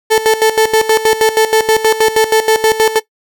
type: tone with tremolo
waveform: 35% pulse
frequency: 440 Hz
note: A4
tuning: in tune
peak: -4 dBFS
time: 0.1-3 s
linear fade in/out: 20 ms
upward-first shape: square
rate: 6.3 Hz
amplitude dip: 75%
effects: noise-tail reverb RT60 0.1 s tail -17 dB re dry